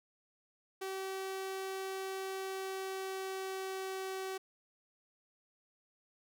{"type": "tone with pitch glide", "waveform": "sawtooth", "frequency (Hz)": [383.1, 380.7], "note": ["G4", "F#4"], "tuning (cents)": [-40, 49], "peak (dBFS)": -34, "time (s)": [0.81, 4.38], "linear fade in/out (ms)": 10, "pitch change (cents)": -11, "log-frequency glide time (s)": [2.33, 4.27], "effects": []}